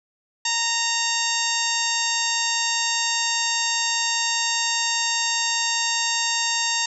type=harmonic tone with a mistuned harmonic; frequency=925 Hz; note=A#5; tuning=14 cents flat; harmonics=1 / 2 / 3 / 4 / 5 / 6 / 7 / 8; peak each=-29 / -29 / -29 / -29 / -29 / -29 / -29 / -29 dBFS; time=0.45-6.86 s; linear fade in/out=5 ms; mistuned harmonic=7; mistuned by=-20 cents; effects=none